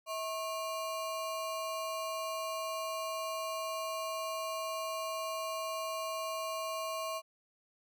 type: ring-modulated tone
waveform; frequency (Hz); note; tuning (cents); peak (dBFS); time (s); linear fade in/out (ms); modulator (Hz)
square; 867; A5; -26; -33; 0.06-7.22; 50; 221
effects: none